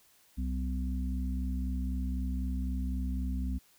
harmonic tone, 63.9 Hz, C2, 40 cents flat, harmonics 1 / 3 / 4, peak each -31 / -39 / -39 dBFS, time 0.37-3.59 s, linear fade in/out 20 ms, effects white hiss -64 dBFS RMS until 3.78 s

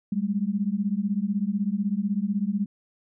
sine beating tone pair, 194.6 / 210.6 Hz, G3 / G#3, -12 / +24 cents, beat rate 16 Hz, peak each -26 dBFS, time 0.12-2.66 s, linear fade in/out 5 ms, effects none

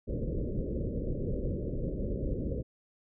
pink low-pass noise, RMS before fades -33 dBFS, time 0.07-2.63 s, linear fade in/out 20 ms, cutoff 570 Hz, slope 96 dB/octave, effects none

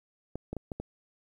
clicks, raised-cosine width 2 ms, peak -22 dBFS, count 5, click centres 0.356 / 0.53 / 0.567 / 0.718 / 0.8 s, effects 10-bit

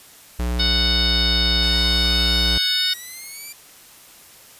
square tone, 60.4 Hz, B1, 38 cents flat, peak -21 dBFS, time 0.39-2.58 s, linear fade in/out 5 ms
harmonic tone, 740 Hz, F#5, in tune, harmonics 2 / 3 / 4 / 5 / 6 / 7, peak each -30 / -31 / -28 / -20 / -26 / -25 dBFS, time 0.59-2.94 s, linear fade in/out 10 ms
5% pulse linear sweep, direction up, 833 to 2374 Hz, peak -24 dBFS, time 1.62-3.53 s, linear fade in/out 10 ms
effects white hiss -46 dBFS RMS until 4.59 s + resampled to 32000 Hz

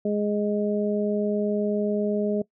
harmonic tone, 207.7 Hz, G#3, in tune, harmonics 1 / 2 / 3, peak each -25 / -26 / -29 dBFS, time 0.05-2.42 s, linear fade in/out 5 ms, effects noise-tail reverb RT60 0.1 s tail -21 dB re dry

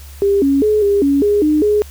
sine tone with pitch steps, 399.3 / 276.6 / 425.2 / 403.3 / 280.3 / 412 / 303.7 / 418.2 Hz, G4 / C#4 / G#4 / G4 / C#4 / G#4 / D#4 / G#4, +32 / -4 / +41 / +49 / +19 / -14 / -42 / +12 cents, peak -10 dBFS, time 0.22-1.82 s, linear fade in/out 0 ms, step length 200 ms, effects added 71 Hz sine -33 dBFS peak until 1.9 s + white hiss -42 dBFS RMS until 1.9 s

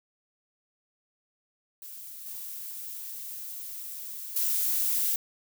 violet noise with level steps, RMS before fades -43 / -39 / -27 dBFS, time 1.82-5.16 s, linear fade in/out 2 ms, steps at 2.26 / 4.36 s, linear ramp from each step 2 ms, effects none

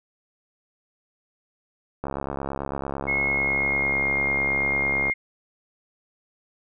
click train, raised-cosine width 1 ms, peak -15 dBFS, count 212, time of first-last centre 2.04-5.098 s, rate 69 Hz
sine tone with pitch glide, 2166 to 2128 Hz, C#7 to C7, -41 to +29 cents, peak -21 dBFS, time 3.07-5.14 s, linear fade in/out 20 ms, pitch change -30 cents, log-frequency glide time 3.24-4.12 s
effects none

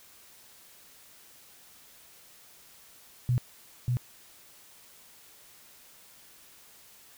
sine tone with echo, 123.47 Hz, B2, in tune, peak -22 dBFS, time 3.29-3.38 s, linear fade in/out 0 ms, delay 590 ms, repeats 1, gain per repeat -2 dB, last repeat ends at 3.97 s, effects white hiss -55 dBFS RMS until 7.17 s

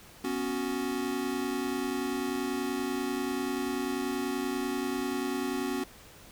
square chord, B suspended second, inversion none, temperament equal, 246.9 / 277.2 / 370 Hz, B3 / C#4 / F#4, 0 / 0 / 0 cents, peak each -36 / -34 / -35 dBFS, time 0.24-5.84 s, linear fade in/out 5 ms, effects pink hiss -52 dBFS RMS until 6.31 s

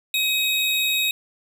square tone pair together, 2539 / 3767 Hz, D#7 / A#7, +34 / +17 cents, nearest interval perfect fifth, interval 683 cents, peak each -23 dBFS, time 0.14-1.11 s, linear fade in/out 2 ms, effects none

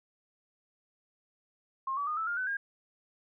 sine tone with pitch steps, 1068 / 1144.7 / 1226.8 / 1314.9 / 1409.2 / 1510.4 / 1618.8 Hz, C6 / D6 / D#6 / E6 / F6 / F#6 / G#6, +35 / -45 / -25 / -5 / +15 / +35 / -45 cents, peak -30 dBFS, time 1.87-2.57 s, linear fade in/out 5 ms, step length 100 ms, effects none

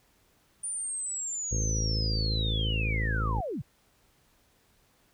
sine linear sweep, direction down, 9397 to 87.31 Hz, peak -31 dBFS, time 0.63-3.62 s, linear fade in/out 10 ms
harmonic tone, 54.4 Hz, A1, 19 cents flat, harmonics 1 / 2 / 3 / 4 / 5 / 6 / 7 / 8 / 9 / 10, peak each -29 / -31 / -40 / -42 / -45 / -46 / -47 / -49 / -44 / -51 dBFS, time 1.51-3.41 s, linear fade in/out 10 ms
effects pink hiss -66 dBFS RMS until 5.13 s

